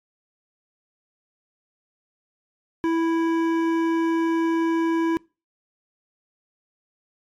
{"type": "tone with hard clipping", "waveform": "triangle", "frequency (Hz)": 329.6, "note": "E4", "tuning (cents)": 0, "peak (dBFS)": -21, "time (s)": [2.84, 5.17], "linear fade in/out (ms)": 0, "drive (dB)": 16, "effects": ["noise-tail reverb RT60 0.3 s tail -24 dB re dry", "MP3 64 kbps"]}